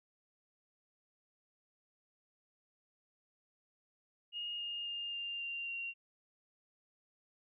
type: tone with pitch steps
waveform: sine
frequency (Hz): 2856 / 2836 / 2817 / 2797 / 2778 / 2759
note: F7 / F7 / F7 / F7 / F7 / F7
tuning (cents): +38 / +26 / +14 / +2 / -10 / -22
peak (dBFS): -38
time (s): 4.32-5.94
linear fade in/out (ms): 50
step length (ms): 270
effects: none